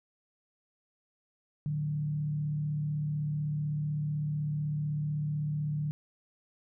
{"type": "tone with frequency modulation", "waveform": "sine", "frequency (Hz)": 149.6, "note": "D3", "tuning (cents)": 32, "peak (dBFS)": -29, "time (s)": [1.66, 5.91], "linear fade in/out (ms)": 0, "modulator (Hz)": 35.9, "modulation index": 0.38, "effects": []}